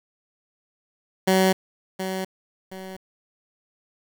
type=tone with echo; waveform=15% pulse; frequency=188.7 Hz; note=F#3; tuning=34 cents sharp; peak=-10 dBFS; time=1.27-1.53 s; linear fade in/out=10 ms; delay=720 ms; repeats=2; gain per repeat=-10 dB; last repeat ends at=2.97 s; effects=8-bit